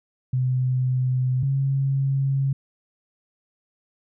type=tone pair in turn; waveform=sine; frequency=127.9 / 136.34 Hz; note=C3 / C#3; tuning=-39 / -28 cents; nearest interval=minor second; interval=111 cents; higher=second; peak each=-19 dBFS; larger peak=neither; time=0.33-1.43 / 1.43-2.53 s; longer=neither; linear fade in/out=5 ms; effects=none